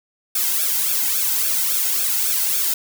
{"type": "noise with flanger", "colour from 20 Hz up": "blue", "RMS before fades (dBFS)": -20, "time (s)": [0.35, 2.74], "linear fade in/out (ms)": 5, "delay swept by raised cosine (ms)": [0.99, 1.76], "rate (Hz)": 3.6, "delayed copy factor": -0.9, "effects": []}